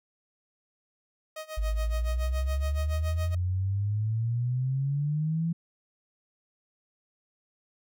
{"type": "tone with tremolo", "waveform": "sawtooth", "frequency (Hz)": 626, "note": "D#5", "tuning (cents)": 10, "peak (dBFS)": -31, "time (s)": [1.36, 3.35], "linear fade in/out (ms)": 5, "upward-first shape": "sine", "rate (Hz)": 7.1, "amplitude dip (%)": 90}
{"type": "exponential sweep", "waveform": "sine", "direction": "up", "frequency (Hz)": [51.2, 169.1], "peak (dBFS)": -25, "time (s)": [1.57, 5.53], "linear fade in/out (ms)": 10}
{"effects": []}